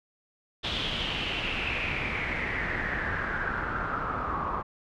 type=noise with low-pass filter sweep; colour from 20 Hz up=pink; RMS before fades=-31 dBFS; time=0.63-4.63 s; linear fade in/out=20 ms; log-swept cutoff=3500 to 1100 Hz; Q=6; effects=none